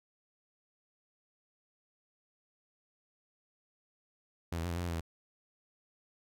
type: tone with pitch steps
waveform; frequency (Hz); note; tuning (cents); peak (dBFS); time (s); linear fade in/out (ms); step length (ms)
sawtooth; 84.8 / 82.2 / 88.3 / 84.2 / 88.1 / 87.2 / 84.1 / 82.1; E2 / E2 / F2 / E2 / F2 / F2 / E2 / E2; +50 / -4 / +20 / +37 / +16 / -2 / +35 / -6; -30; 4.52-5.008; 5; 61
effects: none